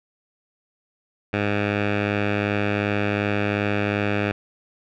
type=tone with low-pass filter; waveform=10% pulse; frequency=102.7 Hz; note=G#2; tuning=19 cents flat; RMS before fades=-23 dBFS; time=1.33-4.32 s; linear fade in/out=5 ms; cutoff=2400 Hz; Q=2.5; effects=none